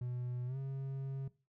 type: tone with pitch glide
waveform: triangle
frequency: 123.47 to 135.42 Hz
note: B2 to C#3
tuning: 0 to -40 cents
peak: -35 dBFS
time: 0.01-1.28 s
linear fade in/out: 5 ms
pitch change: +160 cents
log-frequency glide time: 0.46-0.57 s
effects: noise-tail reverb RT60 0.3 s tail -18 dB re dry